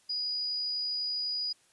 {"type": "tone", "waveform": "sine", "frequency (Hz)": 4916, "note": "D#8", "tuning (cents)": -22, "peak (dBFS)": -30, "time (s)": [0.09, 1.53], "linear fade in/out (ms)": 10, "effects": ["white hiss -65 dBFS RMS until 1.72 s", "resampled to 24000 Hz"]}